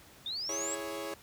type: linear sweep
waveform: sine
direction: up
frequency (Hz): 3520 to 7902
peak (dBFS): -34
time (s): 0.26-0.75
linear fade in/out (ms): 2
type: chord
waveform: sawtooth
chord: C# minor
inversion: first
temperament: equal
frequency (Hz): 329.6 / 415.3 / 554.4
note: E4 / G#4 / C#5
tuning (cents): 0 / 0 / 0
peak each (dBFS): -38 / -38 / -36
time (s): 0.49-1.14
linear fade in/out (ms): 2
effects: pink hiss -56 dBFS RMS until 1.22 s + high-pass 60 Hz 12 dB/octave